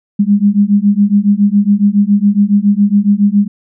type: beating tone pair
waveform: sine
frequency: 200 / 207.2 Hz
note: G3 / G#3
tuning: +35 / -4 cents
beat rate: 7.2 Hz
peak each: -10 dBFS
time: 0.19-3.48 s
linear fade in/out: 10 ms
effects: none